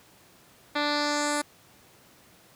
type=tone with low-pass filter sweep; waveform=10% pulse; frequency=293.7 Hz; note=D4; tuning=in tune; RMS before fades=-27 dBFS; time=0.75-1.42 s; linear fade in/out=10 ms; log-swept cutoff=3300 to 10000 Hz; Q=2.7; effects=pink hiss -56 dBFS RMS until 2.55 s + high-pass 100 Hz 12 dB/octave